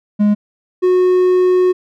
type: tone pair in turn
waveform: triangle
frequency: 207.7 / 365.5 Hz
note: G#3 / F#4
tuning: 0 / -21 cents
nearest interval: minor seventh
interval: 979 cents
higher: second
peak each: -7 dBFS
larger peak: neither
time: 0.19-0.35 / 0.82-1.73 s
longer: second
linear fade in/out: 20 ms
effects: none